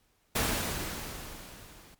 pink noise with level ramp, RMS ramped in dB -27 to -55 dBFS, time 0.35-1.95 s, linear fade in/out 10 ms, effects pink hiss -70 dBFS RMS until 1.99 s + MP3 96 kbps

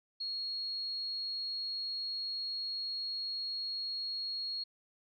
sine tone, 4302 Hz, C8, 47 cents sharp, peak -35 dBFS, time 0.2-4.64 s, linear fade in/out 10 ms, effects none

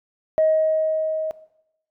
sine tone with level ramp, 630 Hz, D#5, 21 cents sharp, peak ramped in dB -13 to -23 dBFS, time 0.38-1.31 s, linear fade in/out 0 ms, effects noise-tail reverb RT60 0.8 s tail -17 dB re dry + tanh soft clip ceiling -10 dBFS

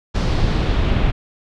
brown noise with low-pass filter sweep, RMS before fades -17 dBFS, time 0.14-1.12 s, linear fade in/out 20 ms, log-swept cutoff 5100 to 3000 Hz, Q 1.7, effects none

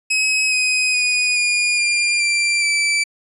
sawtooth tone with pitch steps, 2551 / 2512 / 2473 / 2434 / 2397 / 2360 / 2323 Hz, D#7 / D#7 / D#7 / D#7 / D7 / D7 / D7, +43 / +16 / -11 / -39 / +35 / +8 / -20 cents, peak -12 dBFS, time 0.1-3.04 s, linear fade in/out 10 ms, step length 420 ms, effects resampled to 24000 Hz

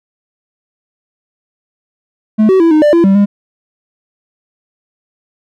triangle tone with pitch steps, 215.9 / 378.9 / 332.2 / 307.9 / 592 / 338.5 / 194.9 / 202.4 Hz, A3 / F#4 / E4 / D#4 / D5 / E4 / G3 / G#3, -33 / +41 / +13 / -18 / +14 / +46 / -10 / -44 cents, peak -3 dBFS, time 2.38-3.26 s, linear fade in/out 20 ms, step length 110 ms, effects none

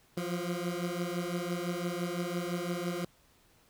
20% pulse beating tone pair, 172.6 / 178.5 Hz, F3 / F3, -20 / +38 cents, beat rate 5.9 Hz, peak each -30 / -31 dBFS, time 0.17-3.05 s, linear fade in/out 5 ms, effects pink hiss -65 dBFS RMS until 3.69 s

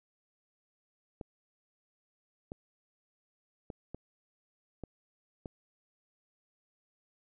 clicks, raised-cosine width 2 ms, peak -27 dBFS, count 6, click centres 1.212 / 2.519 / 3.702 / 3.946 / 4.837 / 5.458 s, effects none

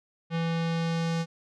square tone with low-pass filter sweep, 165.8 Hz, E3, 10 cents sharp, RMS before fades -28 dBFS, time 0.3-1.26 s, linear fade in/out 50 ms, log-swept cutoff 3300 to 6000 Hz, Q 1.2, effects none

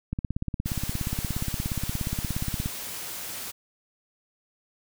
click train, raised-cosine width 5 ms, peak -16 dBFS, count 44, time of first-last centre 0.13-2.659 s, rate 17 Hz
white noise, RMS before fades -36 dBFS, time 0.65-3.52 s, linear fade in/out 20 ms
effects none

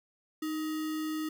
sine tone with sample-and-hold, 311.1 Hz, D#4, in tune, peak -31 dBFS, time 0.42-1.29 s, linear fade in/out 5 ms, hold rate 1575 Hz, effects none

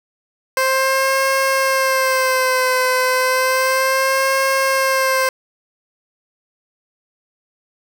15% pulse tone with vibrato, 523.3 Hz, C5, in tune, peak -8 dBFS, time 0.57-5.29 s, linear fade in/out 2 ms, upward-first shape sine, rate 0.32 Hz, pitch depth 43 cents each way, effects none

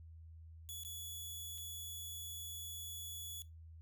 5% pulse tone with dropouts, 3408 Hz, G#7, 44 cents sharp, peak -37 dBFS, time 0.69-3.42 s, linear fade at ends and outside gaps 0 ms, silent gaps 0.835-0.849 / 1.578-1.582 s, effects noise-tail reverb RT60 0.2 s tail -18 dB re dry + added 81 Hz sine -52 dBFS peak until 3.81 s

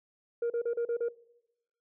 sine tone bursts, 470.6 Hz, A#4, 16 cents sharp, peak -25 dBFS, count 6, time 0.42-1.086 s, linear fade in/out 5 ms, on 81 ms, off 36 ms, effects noise-tail reverb RT60 0.9 s tail -22 dB re dry + tanh soft clip ceiling -26 dBFS

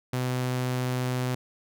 sawtooth tone, 126.5 Hz, B2, 42 cents sharp, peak -22 dBFS, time 0.13-1.35 s, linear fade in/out 5 ms, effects none

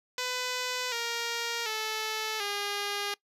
5% pulse tone with pitch steps, 501 / 467.4 / 436.1 / 406.9 Hz, B4 / A#4 / A4 / G#4, +25 / +5 / -15 / -35 cents, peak -19 dBFS, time 0.18-3.14 s, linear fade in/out 2 ms, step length 740 ms, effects noise-tail reverb RT60 0.1 s tail -21 dB re dry + low-pass 11000 Hz 12 dB/octave

